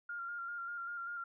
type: tone with vibrato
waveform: sine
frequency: 1396.9 Hz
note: F6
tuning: in tune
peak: -39 dBFS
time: 0.09-1.24 s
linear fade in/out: 5 ms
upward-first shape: square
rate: 5.1 Hz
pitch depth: 22 cents each way
effects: none